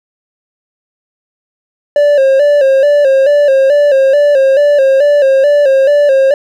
triangle tone with vibrato, 559 Hz, C#5, 14 cents sharp, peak -3 dBFS, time 1.96-6.34 s, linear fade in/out 2 ms, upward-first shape square, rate 2.3 Hz, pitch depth 71 cents each way, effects none

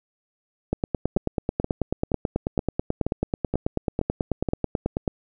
two click trains, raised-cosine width 2 ms, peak -9 / -11 dBFS, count 41 / 8, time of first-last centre 0.73-5.078 / 1.17-4.488 s, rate 9.2 / 2.11 Hz, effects none

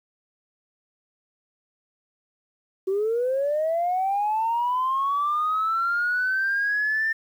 sine linear sweep, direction up, 373.4 to 1800 Hz, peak -20 dBFS, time 2.87-7.13 s, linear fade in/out 10 ms, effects tanh soft clip ceiling -17 dBFS + 9-bit

